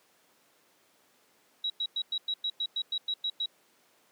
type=tone bursts; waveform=sine; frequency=3870 Hz; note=B7; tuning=36 cents flat; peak=-28 dBFS; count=12; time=1.64-3.46 s; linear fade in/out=5 ms; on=60 ms; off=100 ms; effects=pink hiss -65 dBFS RMS until 4.11 s + high-pass 300 Hz 12 dB/octave